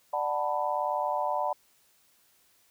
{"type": "chord", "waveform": "sine", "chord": "B minor seventh", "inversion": "first", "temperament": "just", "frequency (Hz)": [592.7, 740.8, 889, 987.8], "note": ["D5", "F#5", "A5", "B5"], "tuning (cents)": [16, 2, 18, 0], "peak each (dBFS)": -32, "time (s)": [0.13, 1.53], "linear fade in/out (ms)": 5, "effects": ["white hiss -65 dBFS RMS until 2.7 s"]}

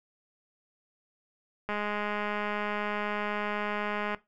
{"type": "click train", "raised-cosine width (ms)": 0.5, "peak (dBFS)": -18, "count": 512, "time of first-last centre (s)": [1.69, 4.147], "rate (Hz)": 208, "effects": ["noise-tail reverb RT60 0.2 s tail -17 dB re dry"]}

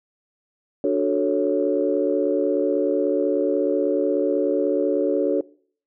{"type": "chord", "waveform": "sine", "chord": "D major seventh", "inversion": "none", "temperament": "equal", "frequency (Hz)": [293.7, 370, 440, 554.4], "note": ["D4", "F#4", "A4", "C#5"], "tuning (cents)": [0, 0, 0, 0], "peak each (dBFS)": -23, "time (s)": [0.84, 5.41], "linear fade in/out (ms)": 2, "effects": ["noise-tail reverb RT60 0.5 s tail -21 dB re dry", "tanh soft clip ceiling -7 dBFS"]}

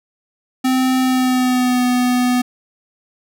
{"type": "tone with pitch glide", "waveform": "square", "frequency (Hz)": [258.4, 248.3], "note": ["C4", "B3"], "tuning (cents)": [-21, 9], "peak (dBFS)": -14, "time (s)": [0.64, 2.42], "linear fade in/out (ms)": 10, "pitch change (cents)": -70, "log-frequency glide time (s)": [1.01, 1.84], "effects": []}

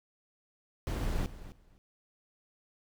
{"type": "noise with echo", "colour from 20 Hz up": "brown", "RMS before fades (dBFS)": -32, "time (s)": [0.87, 1.26], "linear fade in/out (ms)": 0, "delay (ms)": 260, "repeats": 2, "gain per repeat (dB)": -15, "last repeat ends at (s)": 1.78, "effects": []}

